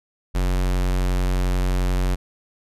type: tone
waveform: square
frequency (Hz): 45.69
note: F#1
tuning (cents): -21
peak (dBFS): -19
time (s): 0.34-2.16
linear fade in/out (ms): 20
effects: resampled to 32000 Hz